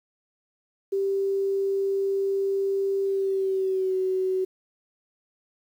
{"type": "tone with pitch glide", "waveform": "sine", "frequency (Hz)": [392, 375.2], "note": ["G4", "F#4"], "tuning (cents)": [0, 24], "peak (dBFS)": -22, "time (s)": [0.92, 4.45], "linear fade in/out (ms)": 10, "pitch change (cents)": -76, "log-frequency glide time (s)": [3.05, 3.95], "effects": ["9-bit"]}